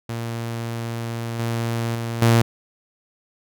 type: tone with level steps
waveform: sawtooth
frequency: 116 Hz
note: A#2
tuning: 8 cents flat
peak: -22 / -18 / -21 / -9 dBFS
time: 0.09-2.42 s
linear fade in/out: 5 ms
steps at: 1.39 / 1.95 / 2.22 s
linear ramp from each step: 2 ms
effects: none